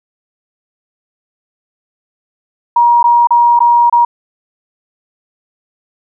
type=tone with dropouts; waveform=sine; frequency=950 Hz; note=A#5; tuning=33 cents sharp; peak=-5 dBFS; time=2.76-4.05 s; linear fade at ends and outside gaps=5 ms; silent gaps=3.029-3.04 / 3.272-3.306 / 3.592-3.603 / 3.898-3.925 s; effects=none